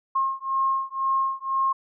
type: beating tone pair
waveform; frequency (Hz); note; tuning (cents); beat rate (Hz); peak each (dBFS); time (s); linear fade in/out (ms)
sine; 1072 / 1074; C6 / C6; +42 / +45; 2; -25; 0.15-1.73; 10
effects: none